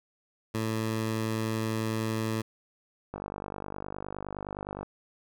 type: tone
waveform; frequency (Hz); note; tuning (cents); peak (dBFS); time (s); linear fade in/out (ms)
15% pulse; 110.9; A2; +14; -22; 0.54-2.42; 10
type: click train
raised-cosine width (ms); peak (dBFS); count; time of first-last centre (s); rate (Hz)
1; -22; 85; 3.14-4.83; 49.7
effects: none